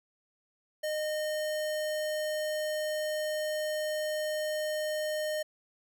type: tone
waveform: square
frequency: 613 Hz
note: D#5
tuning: 26 cents flat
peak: -31 dBFS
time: 0.83-5.43 s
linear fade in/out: 10 ms
effects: none